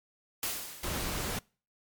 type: noise with exponential decay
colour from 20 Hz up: white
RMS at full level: -31 dBFS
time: 0.43-1.26 s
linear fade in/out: 1 ms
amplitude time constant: 180 ms
type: noise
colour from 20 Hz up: pink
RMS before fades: -34 dBFS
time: 0.83-1.39 s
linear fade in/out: 5 ms
effects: noise-tail reverb RT60 0.4 s tail -26 dB re dry + MP3 96 kbps